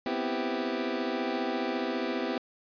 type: chord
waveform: 25% pulse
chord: C major seventh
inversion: third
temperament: equal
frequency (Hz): 246.9 / 261.6 / 329.6 / 392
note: B3 / C4 / E4 / G4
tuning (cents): 0 / 0 / 0 / 0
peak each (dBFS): -31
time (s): 0.06-2.38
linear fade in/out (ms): 2
effects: resampled to 11025 Hz